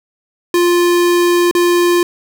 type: tone with dropouts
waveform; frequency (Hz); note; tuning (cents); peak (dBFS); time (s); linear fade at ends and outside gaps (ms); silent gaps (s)
square; 349.6; F4; +2; -10; 0.54-2.03; 2; 1.512-1.55
effects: none